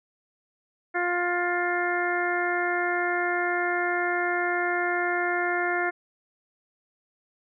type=harmonic tone; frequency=352.4 Hz; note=F4; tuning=16 cents sharp; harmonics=1 / 2 / 3 / 4 / 5 / 6; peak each=-29 / -29 / -36 / -30 / -30 / -33 dBFS; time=0.94-5.91 s; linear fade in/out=20 ms; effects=none